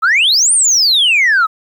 sine exponential two-way sweep, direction up then down, 1244.5 to 9397 to 1244.5 Hz, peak -6 dBFS, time 0.02-1.47 s, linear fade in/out 20 ms, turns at 0.53 s, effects tanh soft clip ceiling -6 dBFS + 8-bit

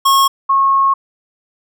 square / sine tone pair in turn, 1090 / 1090 Hz, C#6 / C#6, -29 / -29 cents, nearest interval unison, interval 0 cents, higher neither, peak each -9 dBFS, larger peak neither, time 0.05-0.28 / 0.49-0.94 s, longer second, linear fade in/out 10 ms, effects none

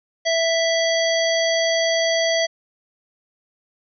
harmonic tone, 659.3 Hz, E5, in tune, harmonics 1 / 3 / 5 / 7 / 9, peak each -19 / -24 / -26 / -27 / -29 dBFS, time 0.25-2.47 s, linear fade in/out 20 ms, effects none

